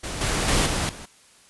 pink noise with level steps, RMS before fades -31 / -24 / -20 / -25 / -39 dBFS, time 0.03-1.06 s, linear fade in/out 10 ms, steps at 0.21 / 0.48 / 0.66 / 0.89 s, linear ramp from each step 2 ms, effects white hiss -54 dBFS RMS until 1.49 s + resampled to 24000 Hz

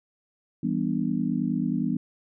sine chord, E minor seventh, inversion none, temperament just, 164.81 / 197.78 / 247.2 / 296.7 Hz, E3 / G3 / B3 / D4, 0 / +16 / +2 / +18 cents, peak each -30 / -29 / -27 / -31 dBFS, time 0.63-1.97 s, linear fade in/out 5 ms, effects none

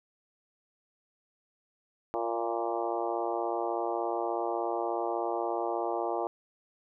harmonic tone with a mistuned harmonic, 116.54 Hz, A#2, in tune, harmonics 3 / 4 / 5 / 6 / 7 / 8 / 9 / 10, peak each -35 / -36 / -37 / -35 / -36 / -40 / -43 / -43 dBFS, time 2.14-6.27 s, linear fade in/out 0 ms, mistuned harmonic 6, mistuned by -29 cents, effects none

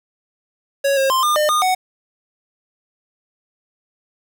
square tone with pitch steps, 555 / 538 / 1046 / 1206 / 604 / 1222 / 743 Hz, C#5 / C5 / C6 / D6 / D5 / D#6 / F#5, +2 / +48 / -1 / +46 / +48 / -32 / +7 cents, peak -15 dBFS, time 0.84-1.75 s, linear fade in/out 10 ms, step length 130 ms, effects 7-bit

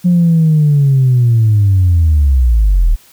sine linear sweep, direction down, 179.6 to 36.1 Hz, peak -5 dBFS, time 0.04-2.96 s, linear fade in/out 20 ms, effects tanh soft clip ceiling -3 dBFS + white hiss -45 dBFS RMS until 3.12 s

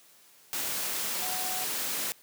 sine tone in noise, 740 Hz, F#5, in tune, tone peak -38 dBFS, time 1.22-1.64 s, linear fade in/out 0 ms, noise white, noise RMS -32 dBFS, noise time 0.53-2.12 s, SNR -9 dB, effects white hiss -58 dBFS RMS until 2.22 s + high-pass 150 Hz 12 dB/octave

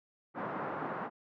white band-pass noise, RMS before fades -38 dBFS, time 0.34-1.1 s, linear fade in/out 50 ms, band 140 to 1300 Hz, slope 24 dB/octave, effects none

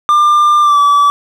triangle tone with pitch glide, 1195 to 1151.6 Hz, D6 to D6, +30 to -34 cents, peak -4 dBFS, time 0.09-1.1 s, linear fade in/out 0 ms, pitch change -64 cents, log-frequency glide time 0.61-0.79 s, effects none

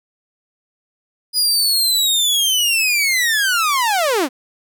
sawtooth linear sweep, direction down, 4978 to 234.1 Hz, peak -11 dBFS, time 1.33-4.29 s, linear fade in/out 50 ms, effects none

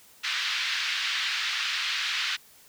white band-pass noise, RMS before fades -29 dBFS, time 0.23-2.37 s, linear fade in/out 20 ms, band 1400 to 4200 Hz, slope 24 dB/octave, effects white hiss -55 dBFS RMS until 2.68 s

